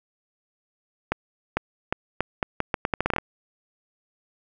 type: accelerating click train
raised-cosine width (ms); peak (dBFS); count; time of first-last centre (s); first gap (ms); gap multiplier
0.5; -7; 15; 1.12-3.184; 450; 0.79
effects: none